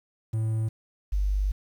triangle / sine tone pair in turn, 110.7 / 49.31 Hz, A2 / G1, +11 / +11 cents, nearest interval octave + major second, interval 1400 cents, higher first, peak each -22 dBFS, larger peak neither, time 0.33-0.69 / 1.12-1.52 s, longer second, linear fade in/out 10 ms, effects 9-bit

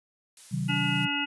blue noise, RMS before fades -46 dBFS, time 0.37-1.05 s, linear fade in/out 2 ms
sine chord, C diminished, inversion none, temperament just, 130.81 / 156.98 / 188.37 Hz, C3 / Eb3 / Gb3, 0 / +16 / +31 cents, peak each -31 dBFS, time 0.51-1.08 s, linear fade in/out 20 ms
harmonic tone, 286.4 Hz, D4, 43 cents flat, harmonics 1 / 3 / 5 / 7 / 9 / 10, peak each -33 / -36 / -34 / -36 / -32 / -31 dBFS, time 0.68-1.26 s, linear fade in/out 20 ms
effects resampled to 24000 Hz

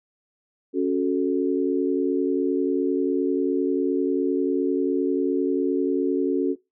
sine chord, F# minor, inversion second, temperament equal, 277.2 / 370 / 440 Hz, C#4 / F#4 / A4, 0 / 0 / 0 cents, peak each -23 / -23 / -26 dBFS, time 0.73-6.56 s, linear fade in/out 50 ms, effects noise-tail reverb RT60 0.2 s tail -19 dB re dry

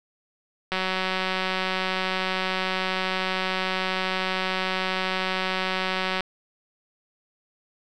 click train, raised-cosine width 0.3 ms, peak -10 dBFS, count 1027, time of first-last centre 0.72-6.207 s, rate 187 Hz, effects none

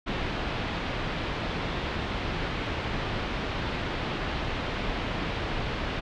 pink low-pass noise, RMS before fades -31 dBFS, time 0.06-6.01 s, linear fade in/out 20 ms, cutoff 3700 Hz, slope 24 dB/octave, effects none

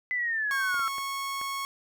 sine linear sweep, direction down, 2024 to 1318.5 Hz, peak -26 dBFS, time 0.11-0.88 s, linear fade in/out 0 ms
sawtooth tone, 1100 Hz, C#6, 14 cents flat, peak -27 dBFS, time 0.51-1.65 s, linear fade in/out 0 ms
clicks, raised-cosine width 0.5 ms, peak -28 dBFS, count 4, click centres 0.744 / 0.795 / 0.983 / 1.414 s
effects none

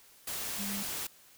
sine tone in noise, 200.4 Hz, G3, 38 cents sharp, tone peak -37 dBFS, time 0.59-0.83 s, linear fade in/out 5 ms, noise white, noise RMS -37 dBFS, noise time 0.27-1.07 s, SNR -3 dB, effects white hiss -59 dBFS RMS until 1.37 s

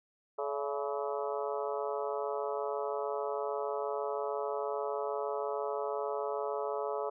harmonic tone with a mistuned harmonic, 142.4 Hz, C#3, 47 cents sharp, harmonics 3 / 4 / 5 / 6 / 7 / 8 / 9, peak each -36 / -38 / -40 / -42 / -43 / -44 / -45 dBFS, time 0.38-7.1 s, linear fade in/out 10 ms, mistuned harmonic 5, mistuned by -90 cents, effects none

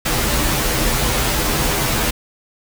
pink noise with comb filter, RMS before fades -18 dBFS, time 0.05-2.11 s, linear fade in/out 10 ms, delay 11 ms, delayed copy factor -0.8, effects none

